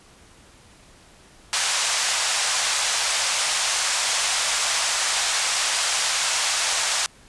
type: band-pass noise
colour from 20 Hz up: white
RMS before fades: -23 dBFS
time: 1.53-7.06 s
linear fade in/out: 0 ms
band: 640 to 8300 Hz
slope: 24 dB/octave
effects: pink hiss -51 dBFS RMS until 7.28 s + resampled to 24000 Hz